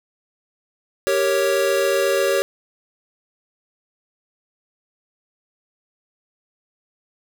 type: chord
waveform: square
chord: G diminished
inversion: none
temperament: equal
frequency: 392 / 466.2 / 554.4 Hz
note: G4 / Bb4 / Db5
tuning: 0 / 0 / 0 cents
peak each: -22 / -25 / -20 dBFS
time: 1.07-2.42 s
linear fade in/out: 0 ms
effects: none